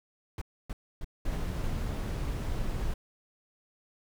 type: noise bursts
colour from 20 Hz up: brown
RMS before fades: -35 dBFS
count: 5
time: 0.38-1.675 s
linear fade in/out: 2 ms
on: 35 ms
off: 280 ms
type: noise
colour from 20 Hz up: brown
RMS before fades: -32 dBFS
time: 1.25-2.94 s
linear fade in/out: 5 ms
effects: none